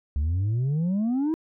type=exponential sweep; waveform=sine; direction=up; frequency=69.3 to 329.6 Hz; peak=-19 dBFS; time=0.16-1.34 s; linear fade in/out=0 ms; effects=tanh soft clip ceiling -21 dBFS